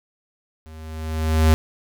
square tone with level ramp, 79.1 Hz, D#2, 29 cents sharp, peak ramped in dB -40 to -11 dBFS, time 0.66-1.54 s, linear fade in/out 0 ms, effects none

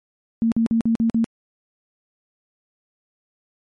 sine tone bursts, 227.8 Hz, A#3, 40 cents flat, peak -15 dBFS, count 6, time 0.42-1.243 s, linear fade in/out 0 ms, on 98 ms, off 47 ms, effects MP3 48 kbps

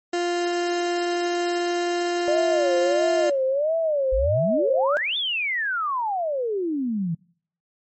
30% pulse tone, 349.2 Hz, F4, in tune, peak -19 dBFS, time 0.13-3.3 s, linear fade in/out 5 ms
sine tone with vibrato, 587.3 Hz, D5, in tune, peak -19 dBFS, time 2.28-4.97 s, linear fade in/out 0 ms, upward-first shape sine, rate 1.5 Hz, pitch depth 200 cents each way
sine exponential two-way sweep, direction up then down, 43.65 to 3596 to 156.9 Hz, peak -22 dBFS, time 4.12-7.15 s, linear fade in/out 10 ms, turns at 5.17 s
effects noise-tail reverb RT60 0.6 s tail -26 dB re dry + MP3 32 kbps

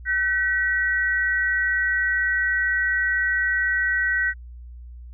sine tone pair together, 1522.1 / 1922 Hz, F#6 / B6, +49 / -48 cents, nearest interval major third, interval 403 cents, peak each -22 dBFS, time 0.05-4.34 s, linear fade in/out 50 ms, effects added 60 Hz sine -37 dBFS peak until 5.13 s

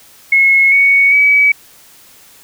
sine tone with pitch steps, 2176 / 2227 / 2279 Hz, C#7 / C#7 / C#7, -33 / +7 / +47 cents, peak -6 dBFS, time 0.32-1.52 s, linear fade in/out 5 ms, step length 400 ms, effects white hiss -43 dBFS RMS until 2.43 s

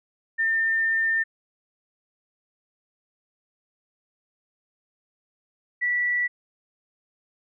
sine tone pair in turn, 1804 / 1954.9 Hz, A6 / B6, +43 / -18 cents, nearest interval minor second, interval 139 cents, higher second, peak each -20 / -21 dBFS, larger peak first, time 0.38-1.24 / 5.81-6.28 s, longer first, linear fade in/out 20 ms, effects none

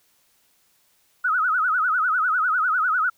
sine tone with vibrato, 1367 Hz, F6, 37 cents flat, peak -18 dBFS, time 1.24-3.1 s, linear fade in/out 10 ms, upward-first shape sine, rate 10 Hz, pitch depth 170 cents each way, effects white hiss -63 dBFS RMS until 3.17 s

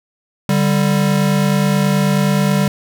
square tone pair together, 146.63 / 196 Hz, D3 / G3, -2 / 0 cents, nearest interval perfect fourth, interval 502 cents, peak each -17 / -15 dBFS, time 0.49-2.68 s, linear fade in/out 2 ms, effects none

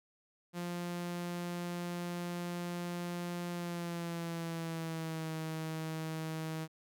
sawtooth tone with pitch glide, 174.7 to 159.28 Hz, F3 to D#3, +1 to +41 cents, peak -33 dBFS, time 0.53-6.68 s, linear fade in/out 50 ms, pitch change -160 cents, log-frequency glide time 3.5-5.33 s, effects none

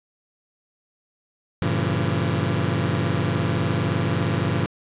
sawtooth chord, G diminished seventh, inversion none, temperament just, 98 / 117.6 / 141.12 / 169.34 Hz, G2 / Bb2 / Db3 / Fb3, 0 / +16 / +31 / +47 cents, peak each -22 dBFS, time 1.62-4.66 s, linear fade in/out 0 ms, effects resampled to 8000 Hz + 9-bit

